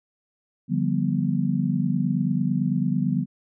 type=chord; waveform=sine; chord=G dominant seventh; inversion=second; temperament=just; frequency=147 / 176.4 / 196 / 245 Hz; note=D3 / F3 / G3 / B3; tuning=+2 / +18 / 0 / -14 cents; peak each=-26 dBFS; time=0.68-3.26 s; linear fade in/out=50 ms; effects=none